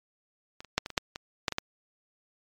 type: clicks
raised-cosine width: 0.2 ms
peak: -24 / -29 / -6 / -19 / -21 / -6 / -18 / -8 / -15 / -11 dBFS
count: 10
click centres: 0.605 / 0.647 / 0.78 / 0.861 / 0.903 / 0.978 / 1.159 / 1.482 / 1.523 / 1.584 s
effects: MP3 96 kbps